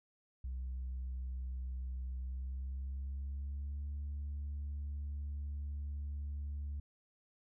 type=tone with pitch glide; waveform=sine; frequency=63.8 to 72.03 Hz; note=C2 to D2; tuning=-43 to -33 cents; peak=-36 dBFS; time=0.44-6.8 s; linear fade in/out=5 ms; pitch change=+210 cents; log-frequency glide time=2.17-3.88 s; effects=tanh soft clip ceiling -36 dBFS